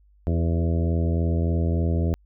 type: harmonic tone with a mistuned harmonic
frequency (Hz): 83.4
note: E2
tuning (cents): +21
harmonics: 1 / 2 / 3 / 4 / 5 / 6 / 7 / 8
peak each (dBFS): -21 / -27 / -31 / -33 / -35 / -37 / -38 / -39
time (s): 0.27-2.14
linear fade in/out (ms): 0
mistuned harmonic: 5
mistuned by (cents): -18
effects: added 50 Hz sine -54 dBFS peak until 2.25 s